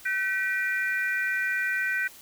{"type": "tone cluster", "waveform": "sine", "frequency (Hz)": [1524, 1937, 2393], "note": ["G6", "B6", "D7"], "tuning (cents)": [-49, -34, 32], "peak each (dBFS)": [-27, -29, -33], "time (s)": [0.05, 2.08], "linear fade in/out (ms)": 10, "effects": ["white hiss -49 dBFS RMS until 2.21 s"]}